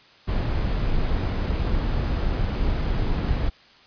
brown noise, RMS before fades -23 dBFS, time 0.27-3.5 s, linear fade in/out 20 ms, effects white hiss -52 dBFS RMS until 3.86 s + resampled to 11025 Hz

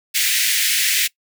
pink high-pass noise, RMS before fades -18 dBFS, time 0.14-1.08 s, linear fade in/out 20 ms, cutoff 1800 Hz, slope 48 dB/octave, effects noise-tail reverb RT60 0.1 s tail -22 dB re dry

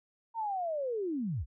sine linear sweep, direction down, 932.3 to 46.28 Hz, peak -31 dBFS, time 0.34-1.46 s, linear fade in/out 50 ms, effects none

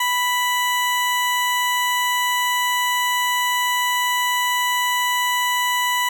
20% pulse tone, 987.8 Hz, B5, in tune, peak -13 dBFS, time 0-6.09 s, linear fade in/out 5 ms, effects none

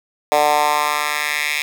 10% pulse tone with high-pass filter sweep, 148.8 Hz, D3, 23 cents sharp, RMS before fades -18 dBFS, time 0.32-1.62 s, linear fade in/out 0 ms, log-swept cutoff 630 to 2400 Hz, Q 2.4, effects none

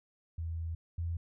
sine tone pair in turn, 82.41 / 84.43 Hz, E2 / E2, 0 / +42 cents, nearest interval unison, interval 42 cents, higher second, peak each -34 / -32 dBFS, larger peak second, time 0.38-0.75 / 0.98-1.17 s, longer first, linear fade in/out 5 ms, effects none

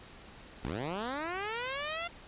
10% pulse linear sweep, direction up, 46.25 to 698.5 Hz, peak -26 dBFS, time 0.63-2.08 s, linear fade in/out 10 ms, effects pink hiss -52 dBFS RMS until 2.27 s + resampled to 8000 Hz

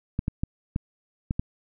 clicks, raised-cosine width 5 ms, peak -13 dBFS, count 6, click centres 0.191 / 0.281 / 0.435 / 0.761 / 1.309 / 1.395 s, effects none

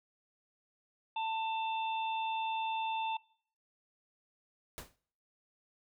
harmonic tone, 890 Hz, A5, 20 cents sharp, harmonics 1 / 3 / 4, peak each -33 / -43 / -45 dBFS, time 1.16-3.17 s, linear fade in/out 5 ms
pink noise with exponential decay, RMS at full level -40 dBFS, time 4.78-4.96 s, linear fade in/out 0 ms, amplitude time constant 37 ms
effects noise-tail reverb RT60 0.6 s tail -23 dB re dry

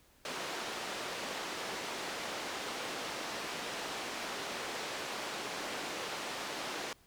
pink band-pass noise, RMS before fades -40 dBFS, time 0.25-6.93 s, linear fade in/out 2 ms, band 360 to 5800 Hz, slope 12 dB/octave, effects pink hiss -65 dBFS RMS until 7.06 s

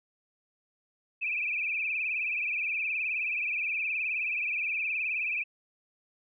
sine tone with vibrato, 2479 Hz, D#7, 7 cents flat, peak -28 dBFS, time 1.21-5.44 s, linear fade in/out 20 ms, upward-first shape triangle, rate 19 Hz, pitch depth 120 cents each way, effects none

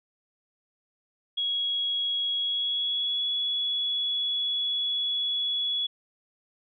sine tone with pitch glide, 3322 to 3384 Hz, G#7 to G#7, 0 to +32 cents, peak -25 dBFS, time 1.37-5.87 s, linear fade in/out 10 ms, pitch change +32 cents, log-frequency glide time 2.35-3.26 s, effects none

